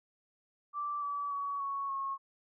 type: tone with pitch steps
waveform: sine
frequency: 1169 / 1148.9 / 1129.2 / 1109.8 / 1090.7 Hz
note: D6 / D6 / C#6 / C#6 / C#6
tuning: -8 / -38 / +32 / +2 / -28 cents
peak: -33 dBFS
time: 0.73-2.18 s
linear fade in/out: 50 ms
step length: 290 ms
effects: none